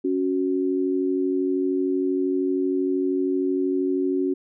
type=tone pair together; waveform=sine; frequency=277.6 / 370.5 Hz; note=C#4 / F#4; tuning=+3 / +2 cents; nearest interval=perfect fourth; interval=499 cents; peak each=-23 dBFS; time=0.04-4.34 s; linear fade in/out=10 ms; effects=none